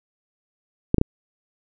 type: clicks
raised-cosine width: 3 ms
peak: -3 dBFS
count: 3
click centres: 0.944 / 0.983 / 1.014 s
effects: none